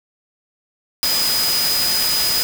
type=tone in noise; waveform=sine; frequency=4978 Hz; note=D#8; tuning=in tune; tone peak=-18 dBFS; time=1.03-2.43 s; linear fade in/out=0 ms; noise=white; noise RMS=-21 dBFS; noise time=1.03-2.43 s; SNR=0 dB; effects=none